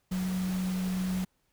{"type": "tone in noise", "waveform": "sine", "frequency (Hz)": 185, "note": "F#3", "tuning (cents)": 0, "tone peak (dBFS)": -28, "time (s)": [0.11, 1.25], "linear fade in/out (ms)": 10, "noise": "pink", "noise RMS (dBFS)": -42, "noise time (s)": [0.11, 1.25], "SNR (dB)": 11, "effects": ["pink hiss -74 dBFS RMS until 1.52 s"]}